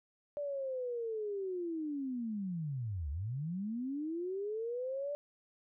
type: linear two-way sweep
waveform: sine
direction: down then up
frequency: 587.3 to 67.4 to 587.3 Hz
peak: -35 dBFS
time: 0.37-5.15 s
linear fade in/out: 0 ms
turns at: 3.1 s
effects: none